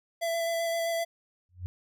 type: tone with vibrato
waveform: square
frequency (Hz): 669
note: E5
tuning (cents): +25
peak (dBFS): -28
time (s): 0.21-1.05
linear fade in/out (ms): 20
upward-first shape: square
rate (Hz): 7.7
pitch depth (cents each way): 10
type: tone with exponential growth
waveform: sine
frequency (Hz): 89.7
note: F2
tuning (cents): +47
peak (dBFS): -28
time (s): 1.49-1.66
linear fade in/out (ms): 0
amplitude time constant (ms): 35
effects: none